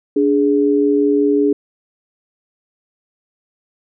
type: tone pair together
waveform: sine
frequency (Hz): 290 / 415.4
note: D4 / G#4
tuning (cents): -22 / 0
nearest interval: tritone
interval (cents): 622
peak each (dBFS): -14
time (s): 0.16-1.53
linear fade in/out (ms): 5
effects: none